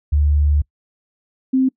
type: tone pair in turn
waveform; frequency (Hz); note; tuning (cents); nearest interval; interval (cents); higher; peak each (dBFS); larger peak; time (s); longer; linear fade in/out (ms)
sine; 73.42 / 261.6; D2 / C4; 0 / 0; octave + minor seventh; 2200; second; -12; neither; 0.12-0.62 / 1.53-1.69; first; 10
effects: noise-tail reverb RT60 0.1 s tail -25 dB re dry